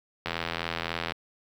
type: click train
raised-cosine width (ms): 0.3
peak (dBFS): -13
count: 73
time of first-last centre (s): 0.26-1.12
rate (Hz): 83.7
effects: high-pass 60 Hz 12 dB/octave + 8-bit